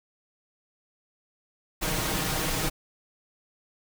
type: noise with comb filter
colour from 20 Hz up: pink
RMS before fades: -28 dBFS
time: 1.81-2.7 s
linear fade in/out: 20 ms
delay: 6.4 ms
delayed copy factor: +0.65
effects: none